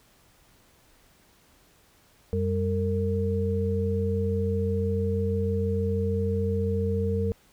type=tone cluster; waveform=sine; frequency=91.5 / 197.5 / 456.6 Hz; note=F#2 / G3 / A#4; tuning=-19 / +13 / -36 cents; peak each=-26 / -30 / -28 dBFS; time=2.33-7.32 s; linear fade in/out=0 ms; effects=pink hiss -60 dBFS RMS until 7.52 s